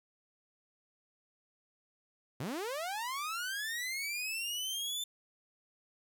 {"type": "linear sweep", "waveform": "sawtooth", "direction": "up", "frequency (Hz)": [110, 3559], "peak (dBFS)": -32, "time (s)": [2.4, 5.04], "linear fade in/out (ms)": 5, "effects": ["12-bit"]}